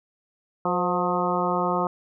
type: harmonic tone with a mistuned harmonic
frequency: 179 Hz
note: F3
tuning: 43 cents sharp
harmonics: 1 / 2 / 3 / 4 / 5 / 6 / 7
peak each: -29 / -29 / -29 / -29 / -29 / -29 / -29 dBFS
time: 0.65-1.87 s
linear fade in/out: 2 ms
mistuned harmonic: 3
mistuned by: -46 cents
effects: none